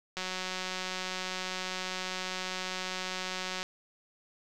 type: click train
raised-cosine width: 0.2 ms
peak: -18 dBFS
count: 641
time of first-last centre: 0.17-3.629 s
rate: 185 Hz
effects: none